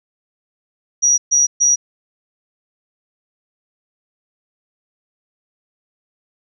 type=tone bursts; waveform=sine; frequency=5780 Hz; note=F#8; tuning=41 cents flat; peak=-10 dBFS; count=3; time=1.02-1.76 s; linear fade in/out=20 ms; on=160 ms; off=130 ms; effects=none